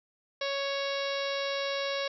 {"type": "harmonic tone", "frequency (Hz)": 555, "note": "C#5", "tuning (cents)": 2, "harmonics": [1, 2, 3, 4, 5, 6, 7, 8, 9, 10], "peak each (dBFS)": [-32, -39, -40, -40, -42, -43, -39, -45, -46, -43], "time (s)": [0.41, 2.08], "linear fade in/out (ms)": 5, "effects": []}